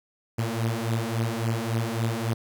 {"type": "beating tone pair", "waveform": "sawtooth", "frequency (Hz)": [112.5, 116.1], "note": ["A2", "A#2"], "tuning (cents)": [39, -7], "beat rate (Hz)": 3.6, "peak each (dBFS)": -24, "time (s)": [0.38, 2.34], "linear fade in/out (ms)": 10, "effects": ["10-bit"]}